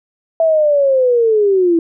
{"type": "linear sweep", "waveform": "sine", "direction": "down", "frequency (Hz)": [661, 325.9], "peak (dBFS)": -9, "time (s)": [0.4, 1.79], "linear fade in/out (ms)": 2, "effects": []}